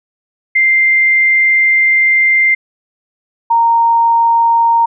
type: tone pair in turn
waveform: sine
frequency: 2093 / 926.4 Hz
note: C7 / A#5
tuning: 0 / -11 cents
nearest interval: octave + major second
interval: 1411 cents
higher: first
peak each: -7 dBFS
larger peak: neither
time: 0.55-2.55 / 3.5-4.86 s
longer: first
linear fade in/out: 10 ms
effects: none